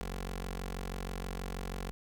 15% pulse tone with notch filter, 46.25 Hz, F#1, in tune, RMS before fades -39 dBFS, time 0.01-1.91 s, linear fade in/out 0 ms, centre 110 Hz, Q 0.8, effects none

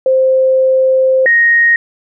sine tone pair in turn, 523.3 / 1868.8 Hz, C5 / A#6, 0 / +4 cents, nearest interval octave + minor seventh, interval 2204 cents, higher second, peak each -7 / -6 dBFS, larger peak second, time 0.06-1.26 / 1.26-1.76 s, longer first, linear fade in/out 2 ms, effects none

